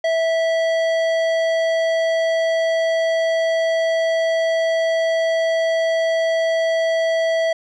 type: tone with tanh clipping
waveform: triangle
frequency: 655 Hz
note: E5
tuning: 11 cents flat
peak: -18 dBFS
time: 0.04-7.53 s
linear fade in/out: 5 ms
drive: 18 dB
effects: none

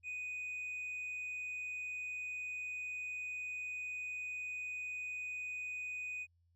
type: tone with tanh clipping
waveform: sine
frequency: 2489 Hz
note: D#7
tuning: in tune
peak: -40 dBFS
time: 0.03-6.27 s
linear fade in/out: 50 ms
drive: 1 dB
effects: added 85 Hz sine -70 dBFS peak until 6.55 s

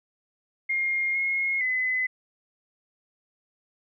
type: tone with pitch steps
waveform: sine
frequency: 2129 / 2157 / 2022 Hz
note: C7 / C#7 / B6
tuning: +30 / -48 / +40 cents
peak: -23 dBFS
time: 0.69-2.07 s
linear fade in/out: 10 ms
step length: 460 ms
effects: none

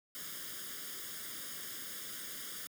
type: noise with comb filter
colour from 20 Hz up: white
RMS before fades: -44 dBFS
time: 0.15-2.67 s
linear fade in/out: 0 ms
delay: 0.59 ms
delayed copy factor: +0.8
effects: high-pass 150 Hz 12 dB/octave

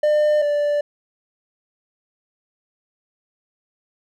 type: tone pair in turn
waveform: triangle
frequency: 601 / 585.9 Hz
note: D5 / D5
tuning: +40 / -4 cents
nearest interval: unison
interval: 44 cents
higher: first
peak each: -12 / -15 dBFS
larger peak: first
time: 0.03-0.42 / 0.42-0.81 s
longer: neither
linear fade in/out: 5 ms
effects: none

